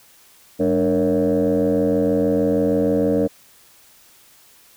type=tone with frequency modulation; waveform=sine; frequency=378 Hz; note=F#4; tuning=37 cents sharp; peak=-14 dBFS; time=0.59-3.28 s; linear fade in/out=20 ms; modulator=86.4 Hz; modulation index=2.3; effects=tanh soft clip ceiling -11 dBFS + white hiss -51 dBFS RMS until 4.76 s